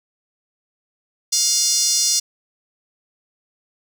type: tone with high-pass filter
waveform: 5% pulse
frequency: 708 Hz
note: F5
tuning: 23 cents sharp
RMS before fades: -18 dBFS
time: 1.32-2.2 s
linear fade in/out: 10 ms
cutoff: 5400 Hz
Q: 3
effects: none